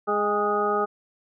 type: harmonic tone with a mistuned harmonic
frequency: 207.7 Hz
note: G#3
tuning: in tune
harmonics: 1 / 2 / 3 / 4 / 6 / 7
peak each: -34 / -25 / -31 / -28 / -25 / -37 dBFS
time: 0.07-0.86 s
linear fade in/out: 20 ms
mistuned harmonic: 4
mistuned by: -30 cents
effects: none